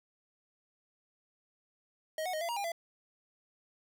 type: tone with pitch steps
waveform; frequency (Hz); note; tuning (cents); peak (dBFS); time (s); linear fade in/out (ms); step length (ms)
square; 629 / 735 / 623 / 678 / 945 / 805 / 675; D#5 / F#5 / D#5 / E5 / A#5 / G5 / E5; +19 / -12 / +2 / +49 / +23 / +46 / +41; -34; 2.18-2.719; 2; 77
effects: none